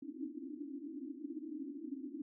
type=band-pass noise; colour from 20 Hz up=white; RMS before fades=-45 dBFS; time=0.02-2.22 s; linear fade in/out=5 ms; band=260 to 320 Hz; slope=96 dB/octave; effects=none